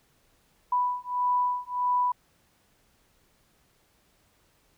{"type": "beating tone pair", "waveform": "sine", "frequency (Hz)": [988, 989.6], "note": ["B5", "B5"], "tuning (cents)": [0, 3], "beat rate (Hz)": 1.6, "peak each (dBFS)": -27, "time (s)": [0.72, 2.12], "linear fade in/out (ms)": 5, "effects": ["pink hiss -66 dBFS RMS until 4.77 s"]}